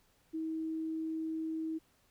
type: tone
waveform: sine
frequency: 319.9 Hz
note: D#4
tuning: 48 cents sharp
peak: -34 dBFS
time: 0.33-1.79 s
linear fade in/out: 20 ms
effects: pink hiss -70 dBFS RMS until 2.1 s